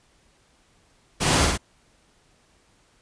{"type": "noise with echo", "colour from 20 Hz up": "pink", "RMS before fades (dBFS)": -22, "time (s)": [1.2, 1.47], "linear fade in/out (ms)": 20, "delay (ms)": 54, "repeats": 2, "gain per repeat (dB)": -2, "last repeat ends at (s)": 1.578, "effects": ["pink hiss -61 dBFS RMS until 3.01 s", "resampled to 22050 Hz"]}